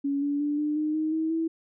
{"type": "tone with pitch steps", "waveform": "sine", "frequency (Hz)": [280.6, 286.7, 292.9, 299.2, 305.6, 312.2, 319, 325.9], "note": ["C#4", "D4", "D4", "D4", "D#4", "D#4", "D#4", "E4"], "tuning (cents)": [21, -42, -5, 32, -31, 6, 43, -20], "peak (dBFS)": -24, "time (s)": [0.04, 1.48], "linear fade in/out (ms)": 10, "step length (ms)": 180, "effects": []}